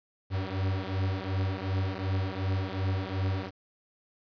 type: beating tone pair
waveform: 45% pulse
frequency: 94 / 96.7 Hz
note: F#2 / G2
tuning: +28 / -23 cents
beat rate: 2.7 Hz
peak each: -31 dBFS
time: 0.3-3.51 s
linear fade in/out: 50 ms
effects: resampled to 11025 Hz + 9-bit